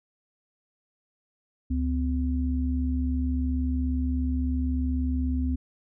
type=tone pair together; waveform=sine; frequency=71.42 / 255 Hz; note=D2 / C4; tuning=-48 / -44 cents; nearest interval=octave + minor seventh; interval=2204 cents; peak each=-25 / -28 dBFS; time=1.7-5.56 s; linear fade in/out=10 ms; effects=none